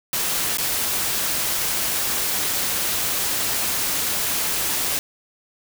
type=noise with dropouts; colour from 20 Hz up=white; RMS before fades=-23 dBFS; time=0.13-4.99 s; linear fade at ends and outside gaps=1 ms; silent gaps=0.572-0.583 s; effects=none